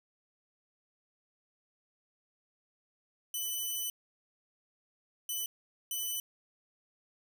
5% pulse tone bursts at uneven times, 2998 Hz, F#7, 22 cents sharp, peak -25 dBFS, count 3, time 3.34-3.9 / 5.29-5.46 / 5.91-6.2 s, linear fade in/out 2 ms, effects none

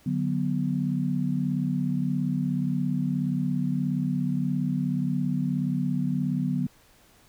sine chord, B minor, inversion first, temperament just, 148.16 / 185.21 / 246.9 Hz, D3 / F#3 / B3, +16 / +2 / 0 cents, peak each -28 dBFS, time 0.06-6.67 s, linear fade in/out 5 ms, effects pink hiss -58 dBFS RMS until 7.28 s

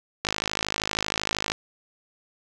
click train, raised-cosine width 0.2 ms, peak -7 dBFS, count 68, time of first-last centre 0.25-1.519 s, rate 52.8 Hz, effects none

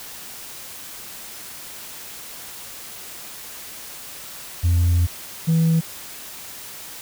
sine tone pair in turn, 86.5 / 163.29 Hz, F2 / E3, -16 / -16 cents, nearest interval major seventh, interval 1100 cents, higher second, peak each -12 dBFS, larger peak neither, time 4.63-5.07 / 5.47-5.81 s, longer first, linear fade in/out 20 ms, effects tanh soft clip ceiling -13 dBFS + white hiss -37 dBFS RMS until 7.01 s

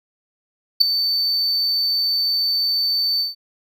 triangle tone with ADSR envelope, 4543 Hz, C#8, 42 cents sharp, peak -4 dBFS, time 0.8-3.35 s, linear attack 15 ms, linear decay 4 ms, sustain -12 dB, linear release 150 ms, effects none

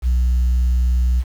sine tone, 61.8 Hz, B1, 2 cents sharp, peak -11 dBFS, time 0.02-1.24 s, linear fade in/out 50 ms, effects tanh soft clip ceiling -12 dBFS + 7-bit

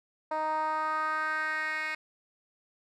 10% pulse tone with band-pass filter sweep, 311.1 Hz, D#4, in tune, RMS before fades -31 dBFS, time 0.31-1.95 s, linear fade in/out 5 ms, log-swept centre 790 to 2300 Hz, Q 3.2, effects none

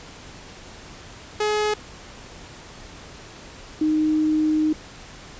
sawtooth / sine tone pair in turn, 422.8 / 309.2 Hz, G#4 / D#4, +31 / -11 cents, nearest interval perfect fourth, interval 542 cents, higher first, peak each -16 / -17 dBFS, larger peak first, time 1.4-1.74 / 3.81-4.73 s, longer second, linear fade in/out 5 ms, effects pink hiss -42 dBFS RMS until 5.39 s + resampled to 16000 Hz

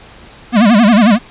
square tone with vibrato, 220 Hz, A3, in tune, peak -6 dBFS, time 0.52-1.19 s, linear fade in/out 50 ms, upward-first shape sine, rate 11 Hz, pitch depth 190 cents each way, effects pink hiss -38 dBFS RMS until 1.3 s + resampled to 8000 Hz

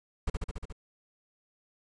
brown noise with echo, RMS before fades -29 dBFS, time 0.27-0.3 s, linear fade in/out 5 ms, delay 71 ms, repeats 6, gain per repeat -2 dB, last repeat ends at 0.726 s, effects resampled to 22050 Hz

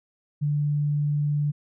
sine tone, 146.9 Hz, D3, 1 cent sharp, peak -21 dBFS, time 0.41-1.52 s, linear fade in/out 20 ms, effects none

